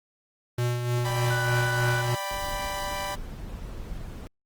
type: tone with tremolo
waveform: square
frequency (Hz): 121.4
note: B2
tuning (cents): -29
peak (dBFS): -23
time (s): 0.58-2.15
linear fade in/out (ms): 5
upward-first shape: sine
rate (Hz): 3.3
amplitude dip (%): 45
type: chord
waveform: sawtooth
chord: G major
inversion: second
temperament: equal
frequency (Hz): 587.3 / 784 / 987.8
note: D5 / G5 / B5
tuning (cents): 0 / 0 / 0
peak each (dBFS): -31 / -32 / -29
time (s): 1.04-3.16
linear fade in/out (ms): 20
type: tone with vibrato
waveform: sine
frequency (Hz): 1487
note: F#6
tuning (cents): +8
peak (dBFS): -28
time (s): 1.3-2.02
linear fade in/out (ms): 10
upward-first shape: triangle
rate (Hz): 12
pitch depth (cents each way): 11
type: noise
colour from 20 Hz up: brown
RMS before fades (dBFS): -37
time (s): 2.31-4.27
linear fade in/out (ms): 0
effects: Opus 24 kbps